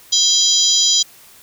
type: harmonic tone with a mistuned harmonic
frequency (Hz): 989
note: B5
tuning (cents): +2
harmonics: 3 / 4 / 5 / 6 / 7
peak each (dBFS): -18 / -18 / -18 / -18 / -18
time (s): 0.12-1.03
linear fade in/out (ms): 10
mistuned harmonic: 3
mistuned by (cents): +140
effects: white hiss -45 dBFS RMS until 1.42 s